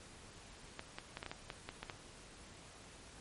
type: clicks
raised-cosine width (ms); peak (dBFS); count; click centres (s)
0.3; -26; 10; 0.794 / 0.985 / 1.171 / 1.229 / 1.263 / 1.315 / 1.502 / 1.69 / 1.83 / 1.898
effects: pink hiss -56 dBFS RMS until 3.2 s + MP3 48 kbps